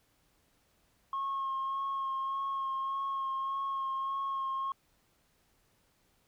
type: tone with vibrato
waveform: sine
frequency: 1082 Hz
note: C#6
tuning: 42 cents flat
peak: -30 dBFS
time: 1.13-4.72 s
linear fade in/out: 2 ms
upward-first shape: sine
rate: 1.7 Hz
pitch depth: 17 cents each way
effects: tanh soft clip ceiling -29 dBFS + pink hiss -71 dBFS RMS until 6.27 s